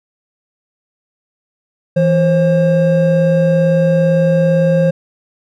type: tone pair together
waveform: triangle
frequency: 165.41 / 534 Hz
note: E3 / C5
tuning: +6 / +35 cents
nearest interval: octave + minor sixth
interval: 2029 cents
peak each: -10 dBFS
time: 1.96-4.91 s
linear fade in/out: 10 ms
effects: none